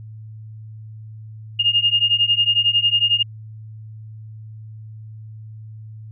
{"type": "beating tone pair", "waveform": "sine", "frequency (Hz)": [2829, 2840], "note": ["F7", "F7"], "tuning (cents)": [22, 28], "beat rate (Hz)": 11, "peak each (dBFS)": [-18, -17], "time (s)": [1.59, 3.23], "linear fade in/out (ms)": 10, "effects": ["added 109 Hz sine -34 dBFS peak until 6.11 s"]}